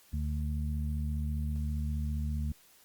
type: harmonic tone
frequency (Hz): 75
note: D2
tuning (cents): +37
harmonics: 1 / 2 / 3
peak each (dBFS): -31 / -38 / -40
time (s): 0.13-2.52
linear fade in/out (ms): 5
effects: white hiss -61 dBFS RMS until 2.84 s + Opus 48 kbps